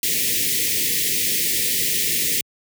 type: band-stop noise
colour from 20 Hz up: white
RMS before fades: -21 dBFS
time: 0.03-2.41 s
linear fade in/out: 2 ms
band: 510 to 1800 Hz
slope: 96 dB/octave
effects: high-pass 80 Hz 12 dB/octave